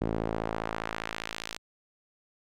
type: tone with band-pass filter sweep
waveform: sawtooth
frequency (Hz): 55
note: A1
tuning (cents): 0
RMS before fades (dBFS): -34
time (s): 0.01-1.58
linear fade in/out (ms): 5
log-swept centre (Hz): 330 to 4600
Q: 0.82
effects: none